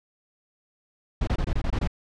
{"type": "noise bursts", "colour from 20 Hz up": "brown", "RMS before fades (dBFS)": -24, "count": 8, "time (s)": [1.21, 1.875], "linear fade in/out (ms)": 5, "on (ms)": 63, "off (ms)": 23, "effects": ["low-pass 5000 Hz 12 dB/octave"]}